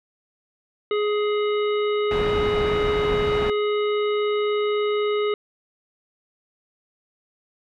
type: harmonic tone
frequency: 418.1 Hz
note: G#4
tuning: 12 cents sharp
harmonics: 1 / 3 / 5 / 7 / 9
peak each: -20 / -30 / -34 / -37 / -39 dBFS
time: 0.91-5.34 s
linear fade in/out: 2 ms
type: low-pass noise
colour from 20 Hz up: pink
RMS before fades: -28 dBFS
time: 2.11-3.5 s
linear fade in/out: 2 ms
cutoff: 2000 Hz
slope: 12 dB/octave
effects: none